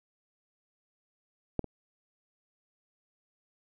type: clicks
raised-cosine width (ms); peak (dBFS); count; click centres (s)
2; -14 / -27; 2; 1.593 / 1.643
effects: none